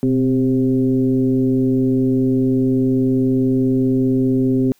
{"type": "tone with frequency modulation", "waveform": "sine", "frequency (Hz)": 259.9, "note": "C4", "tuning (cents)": -11, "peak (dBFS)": -13, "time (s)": [0.03, 4.72], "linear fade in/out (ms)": 0, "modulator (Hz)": 135, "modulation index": 0.87, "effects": ["white hiss -58 dBFS RMS until 4.79 s"]}